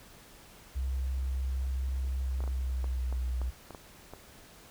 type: tone with pitch glide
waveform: sine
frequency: 65.41 to 62.17 Hz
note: C2 to B1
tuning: 0 to +12 cents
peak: -29 dBFS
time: 0.75-3.51 s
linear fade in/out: 20 ms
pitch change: -88 cents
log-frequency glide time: 2.27-3.3 s
type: clicks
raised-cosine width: 1 ms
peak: -29 dBFS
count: 9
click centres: 2.405 / 2.439 / 2.477 / 2.843 / 3.126 / 3.416 / 3.707 / 3.748 / 4.136 s
effects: pink hiss -54 dBFS RMS until 4.7 s